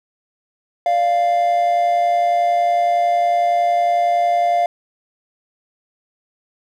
triangle tone pair together, 586 / 696.9 Hz, D5 / F5, -4 / -4 cents, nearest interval minor third, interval 300 cents, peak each -22 / -12 dBFS, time 0.86-4.66 s, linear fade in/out 2 ms, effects none

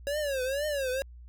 square tone with vibrato, 554.4 Hz, C#5, in tune, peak -29 dBFS, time 0.07-1.02 s, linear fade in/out 0 ms, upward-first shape triangle, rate 2.1 Hz, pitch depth 180 cents each way, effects added 60 Hz sine -45 dBFS peak until 1.28 s

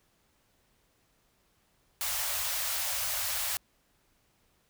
white band-stop noise, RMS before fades -32 dBFS, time 2.01-3.57 s, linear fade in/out 0 ms, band 110 to 540 Hz, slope 96 dB/octave, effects pink hiss -70 dBFS RMS until 4.69 s

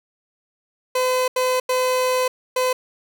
30% pulse tone bursts at uneven times, 509 Hz, C5, 48 cents flat, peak -15 dBFS, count 4, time 0.95-1.28 / 1.36-1.6 / 1.69-2.28 / 2.56-2.73 s, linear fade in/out 5 ms, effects none

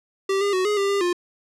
square tone with pitch steps, 389.3 / 404.1 / 371.4 / 417.3 / 396.9 / 400.3 / 353.1 Hz, G4 / G#4 / F#4 / G#4 / G4 / G4 / F4, -12 / -47 / +7 / +8 / +22 / +36 / +19 cents, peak -20 dBFS, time 0.29-1.13 s, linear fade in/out 5 ms, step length 120 ms, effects low-pass 8000 Hz 12 dB/octave

